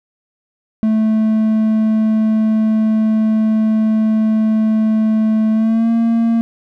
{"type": "tone with pitch glide", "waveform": "triangle", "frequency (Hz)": [218.5, 229.5], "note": ["A3", "A#3"], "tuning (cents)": [-12, -27], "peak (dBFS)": -9, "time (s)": [0.83, 6.41], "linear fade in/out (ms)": 0, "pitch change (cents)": 85, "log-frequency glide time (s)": [5.52, 5.9], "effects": []}